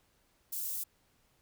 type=high-pass noise; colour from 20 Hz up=white; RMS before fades=-37 dBFS; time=0.52-0.84 s; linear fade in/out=10 ms; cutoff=9100 Hz; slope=12 dB/octave; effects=pink hiss -71 dBFS RMS until 1.41 s